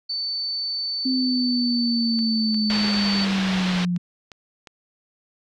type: tone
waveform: sine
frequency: 4523 Hz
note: C#8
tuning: 34 cents sharp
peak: -24 dBFS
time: 0.09-3.25 s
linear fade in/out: 10 ms
type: linear sweep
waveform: sine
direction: down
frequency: 261.6 to 174.61 Hz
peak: -20 dBFS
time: 1.05-3.98 s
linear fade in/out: 10 ms
type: click train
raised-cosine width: 0.2 ms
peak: -24 dBFS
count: 8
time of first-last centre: 2.19-4.672 s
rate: 2.82 Hz
type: low-pass noise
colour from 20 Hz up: white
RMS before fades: -29 dBFS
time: 2.7-3.85 s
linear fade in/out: 0 ms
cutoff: 4200 Hz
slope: 24 dB/octave
effects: none